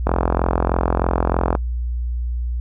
click train, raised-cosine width 1 ms, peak -3 dBFS, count 65, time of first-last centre 0.07-1.551 s, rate 43.2 Hz, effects noise-tail reverb RT60 0.1 s tail -25 dB re dry + added 60 Hz sine -20 dBFS peak until 2.6 s

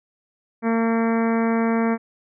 harmonic tone, 227.9 Hz, A#3, 39 cents flat, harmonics 1 / 2 / 3 / 4 / 5 / 6 / 7 / 8 / 9 / 10, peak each -19 / -25 / -29 / -31 / -33 / -35 / -36 / -37 / -38 / -39 dBFS, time 0.62-1.98 s, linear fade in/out 50 ms, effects none

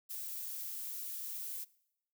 violet noise, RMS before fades -42 dBFS, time 0.09-1.65 s, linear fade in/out 20 ms, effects noise-tail reverb RT60 0.8 s tail -22 dB re dry

